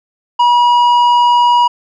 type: tone with tanh clipping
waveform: sine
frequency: 965 Hz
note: B5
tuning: 40 cents flat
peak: -8 dBFS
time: 0.39-1.68 s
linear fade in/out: 10 ms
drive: 8 dB
effects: none